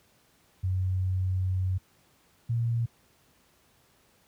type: tone pair in turn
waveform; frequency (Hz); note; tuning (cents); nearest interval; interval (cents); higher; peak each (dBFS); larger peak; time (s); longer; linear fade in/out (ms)
sine; 93 / 116.8; F#2 / A#2; +9 / +4; major third; 395; second; -24; neither; 0.63-1.78 / 2.49-2.86; first; 10
effects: pink hiss -64 dBFS RMS until 4.27 s + high-pass 60 Hz 12 dB/octave